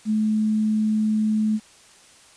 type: tone with quantisation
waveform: sine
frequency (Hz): 215.6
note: A3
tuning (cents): -35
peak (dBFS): -18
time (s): 0.05-1.6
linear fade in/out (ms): 50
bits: 8
effects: white hiss -51 dBFS RMS until 2.36 s + resampled to 22050 Hz